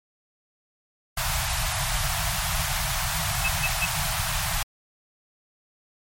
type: band-stop noise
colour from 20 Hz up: pink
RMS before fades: -26 dBFS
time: 1.17-4.63 s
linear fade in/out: 5 ms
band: 170 to 630 Hz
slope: 96 dB/octave
type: tone bursts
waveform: sine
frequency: 2600 Hz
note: E7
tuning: 24 cents flat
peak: -22 dBFS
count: 3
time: 3.44-3.858 s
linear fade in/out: 10 ms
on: 46 ms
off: 140 ms
effects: MP3 64 kbps